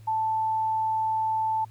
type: tone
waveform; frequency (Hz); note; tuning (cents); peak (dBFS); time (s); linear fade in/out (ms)
sine; 880; A5; 0; -23; 0.07-1.65; 10
effects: added 109 Hz sine -45 dBFS peak until 1.7 s + pink hiss -61 dBFS RMS until 1.7 s